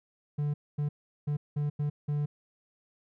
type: tone bursts at uneven times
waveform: triangle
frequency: 146.83 Hz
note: D3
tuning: in tune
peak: -25 dBFS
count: 6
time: 0.38-0.54 / 0.78-0.89 / 1.27-1.37 / 1.56-1.7 / 1.79-1.9 / 2.08-2.26 s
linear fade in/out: 10 ms
effects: none